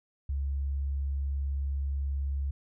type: tone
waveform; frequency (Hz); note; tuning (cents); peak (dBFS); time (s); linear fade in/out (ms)
sine; 69.3; C#2; 0; -28; 0.29-2.51; 5
effects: none